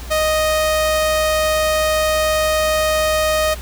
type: tone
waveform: sawtooth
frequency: 622.3 Hz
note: D#5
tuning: in tune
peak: -11 dBFS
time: 0.1-3.55 s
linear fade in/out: 20 ms
effects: added 60 Hz sine -28 dBFS peak until 3.61 s + pink hiss -36 dBFS RMS until 3.61 s